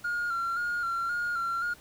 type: tone with vibrato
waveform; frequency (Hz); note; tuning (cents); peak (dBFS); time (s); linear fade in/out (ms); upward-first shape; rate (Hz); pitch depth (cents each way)
triangle; 1396.9; F6; 0; -25; 0.04-1.74; 10; square; 1.9; 35
effects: tanh soft clip ceiling -23 dBFS + pink hiss -54 dBFS RMS until 1.8 s